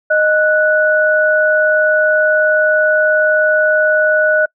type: tone pair together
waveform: sine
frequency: 618.3 / 1477 Hz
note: D#5 / F#6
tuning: -11 / -3 cents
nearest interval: octave + minor third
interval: 1508 cents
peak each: -12 dBFS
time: 0.1-4.46 s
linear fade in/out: 10 ms
effects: noise-tail reverb RT60 0.1 s tail -26 dB re dry